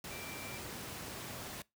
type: tone in noise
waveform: sine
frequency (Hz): 2349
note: D7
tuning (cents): 0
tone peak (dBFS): -49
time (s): 0.11-0.58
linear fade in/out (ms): 2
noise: pink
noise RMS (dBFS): -44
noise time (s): 0.04-1.62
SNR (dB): -8
effects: noise-tail reverb RT60 0.2 s tail -22 dB re dry + high-pass 80 Hz 12 dB/octave